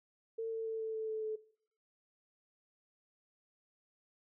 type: tone with pitch steps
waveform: sine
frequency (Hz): 451.2 / 448.3 / 445.5 / 442.7 / 439.9 / 437.1 / 434.3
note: A4 / A4 / A4 / A4 / A4 / A4 / A4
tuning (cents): +44 / +32 / +22 / +11 / 0 / -11 / -23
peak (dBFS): -35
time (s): 0.38-1.36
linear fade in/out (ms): 10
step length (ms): 140
effects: noise-tail reverb RT60 0.6 s tail -20 dB re dry

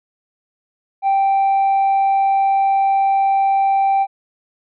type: tone with tanh clipping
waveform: sine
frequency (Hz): 783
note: G5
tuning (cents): -2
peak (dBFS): -13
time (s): 1.02-4.07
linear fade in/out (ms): 50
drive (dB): 1
effects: none

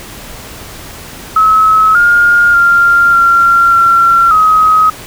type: tone with pitch steps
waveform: sine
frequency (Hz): 1289 / 1416 / 1392 / 1377 / 1365 / 1266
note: E6 / F6 / F6 / F6 / F6 / D#6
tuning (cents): -39 / +23 / -6 / -25 / -40 / +30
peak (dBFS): -4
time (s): 1.36-4.9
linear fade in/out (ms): 5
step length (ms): 590
effects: pink hiss -29 dBFS RMS until 5.06 s

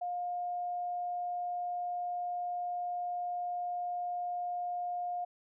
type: tone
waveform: sine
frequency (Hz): 710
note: F5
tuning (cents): +28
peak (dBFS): -33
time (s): 0.01-5.25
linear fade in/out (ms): 10
effects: none

